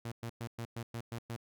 sawtooth tone bursts, 116.54 Hz, A#2, in tune, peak -34 dBFS, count 8, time 0.05-1.364 s, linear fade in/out 5 ms, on 68 ms, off 110 ms, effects none

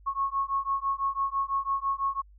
sine beating tone pair, 1094 / 1100 Hz, C#6 / C#6, -23 / -14 cents, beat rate 6 Hz, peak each -29 dBFS, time 0.06-2.22 s, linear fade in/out 20 ms, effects added 50 Hz sine -51 dBFS peak until 2.38 s

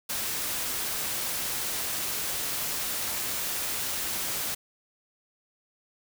white noise, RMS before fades -31 dBFS, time 0.09-4.55 s, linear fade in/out 10 ms, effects none

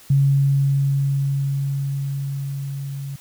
sine tone with level ramp, 138.59 Hz, C#3, in tune, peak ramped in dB -12 to -27 dBFS, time 0.1-3.16 s, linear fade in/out 5 ms, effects white hiss -47 dBFS RMS until 3.2 s

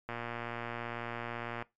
click train, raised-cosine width 0.5 ms, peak -23 dBFS, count 182, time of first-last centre 0.09-1.624 s, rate 118 Hz, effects noise-tail reverb RT60 0.2 s tail -20 dB re dry + MP3 96 kbps

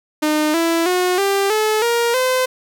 sawtooth tone with pitch steps, 304.9 / 332.5 / 362.6 / 395.4 / 431.2 / 470.2 / 512.8 Hz, D#4 / E4 / F#4 / G4 / A4 / A#4 / C5, -35 / +15 / -35 / +15 / -35 / +15 / -35 cents, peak -11 dBFS, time 0.22-2.46 s, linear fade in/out 10 ms, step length 320 ms, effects none

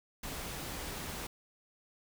pink noise, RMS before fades -41 dBFS, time 0.23-1.27 s, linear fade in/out 5 ms, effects none

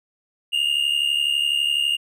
triangle tone pair together, 2794 / 2866 Hz, F7 / F7, 0 / +44 cents, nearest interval unison, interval 44 cents, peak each -20 dBFS, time 0.52-1.97 s, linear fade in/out 20 ms, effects none

